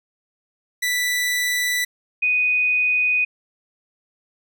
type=tone pair in turn; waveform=sawtooth / sine; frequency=1975 / 2488 Hz; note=B6 / D#7; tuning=0 / -1 cents; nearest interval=major third; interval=399 cents; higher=second; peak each=-16 dBFS; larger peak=neither; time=0.82-1.85 / 2.22-3.25 s; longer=neither; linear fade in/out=10 ms; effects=none